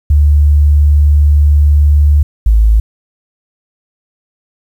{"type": "tone pair in turn", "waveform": "sine", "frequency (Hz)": [73.42, 54.29], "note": ["D2", "A1"], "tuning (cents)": [0, -22], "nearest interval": "perfect fourth", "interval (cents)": 522, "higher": "first", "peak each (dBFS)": -4, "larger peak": "neither", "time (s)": [[0.1, 2.23], [2.46, 2.8]], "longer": "first", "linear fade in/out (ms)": 5, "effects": ["7-bit"]}